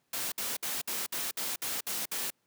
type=noise bursts; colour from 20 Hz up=white; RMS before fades=-34 dBFS; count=9; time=0.13-2.304 s; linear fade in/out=5 ms; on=190 ms; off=58 ms; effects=pink hiss -75 dBFS RMS until 2.46 s + high-pass 150 Hz 12 dB/octave